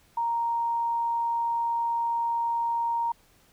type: tone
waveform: sine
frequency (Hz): 932.3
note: A#5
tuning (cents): 0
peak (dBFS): -24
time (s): 0.17-3.12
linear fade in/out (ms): 5
effects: pink hiss -61 dBFS RMS until 3.52 s